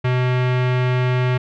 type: tone with low-pass filter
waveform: square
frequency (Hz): 126.1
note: B2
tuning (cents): +36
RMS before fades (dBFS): -18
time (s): 0.04-1.38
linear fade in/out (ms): 10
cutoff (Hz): 2500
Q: 1.6
effects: none